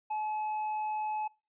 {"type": "tone with hard clipping", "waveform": "sine", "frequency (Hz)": 856, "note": "A5", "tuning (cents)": -48, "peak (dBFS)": -32, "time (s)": [0.1, 1.28], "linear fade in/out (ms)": 10, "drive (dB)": 3, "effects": ["noise-tail reverb RT60 0.3 s tail -25 dB re dry", "resampled to 8000 Hz"]}